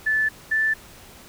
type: tone pair in turn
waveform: sine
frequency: 1746 / 1760.2 Hz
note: A6 / A6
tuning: -14 / 0 cents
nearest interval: unison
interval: 14 cents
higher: second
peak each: -18 dBFS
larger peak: neither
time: 0.06-0.29 / 0.51-0.74 s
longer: neither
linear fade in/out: 10 ms
effects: pink hiss -46 dBFS RMS until 1.28 s